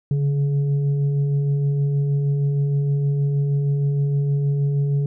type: tone with frequency modulation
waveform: sine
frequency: 142.7 Hz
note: D3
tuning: 49 cents flat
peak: -17 dBFS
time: 0.11-5.06 s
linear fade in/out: 2 ms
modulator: 279 Hz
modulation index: 0.32
effects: none